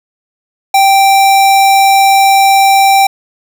square tone, 783 Hz, G5, 2 cents flat, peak -5 dBFS, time 0.74-3.07 s, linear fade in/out 5 ms, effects 7-bit

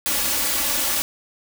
white noise with comb filter, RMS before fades -22 dBFS, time 0.06-1.02 s, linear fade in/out 0 ms, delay 3.5 ms, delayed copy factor +0.7, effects none

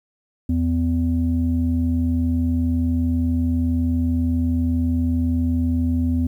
sine tone pair together, 83.8 / 251.4 Hz, E2 / B3, +29 / +31 cents, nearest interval octave + perfect fifth, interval 1902 cents, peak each -19 dBFS, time 0.49-6.27 s, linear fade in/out 5 ms, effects tanh soft clip ceiling -12 dBFS + 9-bit

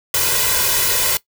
white noise with comb filter, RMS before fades -17 dBFS, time 0.14-1.17 s, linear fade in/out 2 ms, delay 2 ms, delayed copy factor +0.85, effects noise-tail reverb RT60 0.1 s tail -18 dB re dry

